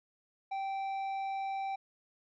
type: tone with tanh clipping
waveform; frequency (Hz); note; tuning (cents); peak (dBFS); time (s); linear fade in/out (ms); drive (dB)
sine; 779; G5; -11; -35; 0.51-1.76; 10; 8
effects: none